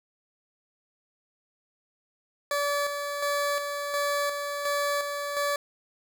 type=tone with tremolo; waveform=20% pulse; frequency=575 Hz; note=D5; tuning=37 cents flat; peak=-20 dBFS; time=2.51-5.56 s; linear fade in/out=2 ms; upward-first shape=square; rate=1.4 Hz; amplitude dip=45%; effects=none